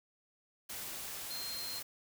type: tone in noise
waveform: sine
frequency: 4186 Hz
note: C8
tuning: in tune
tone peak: -41 dBFS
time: 1.3-1.8 s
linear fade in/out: 10 ms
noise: white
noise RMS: -43 dBFS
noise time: 0.69-1.83 s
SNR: -1 dB
effects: none